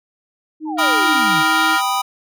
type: tone with pitch glide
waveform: sine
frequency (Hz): 311.1 to 318.6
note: D#4 to D#4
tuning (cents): 0 to +41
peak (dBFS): -23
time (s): 0.6-1.78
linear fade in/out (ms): 50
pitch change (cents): +41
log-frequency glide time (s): 1.16-1.49
type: exponential sweep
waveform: sine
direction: down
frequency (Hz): 940 to 138.59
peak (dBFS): -24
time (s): 0.65-1.44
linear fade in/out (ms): 50
type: harmonic tone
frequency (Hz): 466.2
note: A#4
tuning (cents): 0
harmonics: 3 / 4 / 5 / 6 / 7 / 8 / 9 / 10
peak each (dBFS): -17 / -24 / -29 / -30 / -27 / -33 / -34 / -33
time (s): 0.77-1.82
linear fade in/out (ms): 50
type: chord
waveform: square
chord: G augmented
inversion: none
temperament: equal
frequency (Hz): 784 / 987.8 / 1244.5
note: G5 / B5 / D#6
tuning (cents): 0 / 0 / 0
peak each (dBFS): -22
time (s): 0.78-2.02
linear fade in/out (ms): 10
effects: none